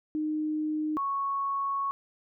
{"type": "tone pair in turn", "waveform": "sine", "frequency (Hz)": [307.2, 1106.5], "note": ["D#4", "C#6"], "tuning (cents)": [-22, -3], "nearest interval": "octave + minor seventh", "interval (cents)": 2219, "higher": "second", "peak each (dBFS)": -27, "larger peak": "neither", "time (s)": [[0.15, 0.97], [0.97, 1.91]], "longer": "second", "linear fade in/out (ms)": 0, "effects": []}